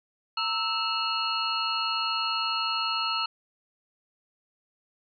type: tone cluster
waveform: sine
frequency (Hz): 918 / 1316 / 2651 / 2875 / 4290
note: A#5 / E6 / E7 / F7 / C8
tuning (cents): -27 / -3 / +9 / +50 / +42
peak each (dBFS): -35 / -29 / -36 / -33 / -31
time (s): 0.37-3.26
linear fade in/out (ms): 5
effects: none